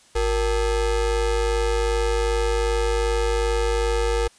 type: ring-modulated tone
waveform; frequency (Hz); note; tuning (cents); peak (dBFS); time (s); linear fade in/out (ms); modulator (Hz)
square; 207.7; G#3; 0; -17; 0.15-4.28; 10; 259
effects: white hiss -54 dBFS RMS until 4.38 s + resampled to 22050 Hz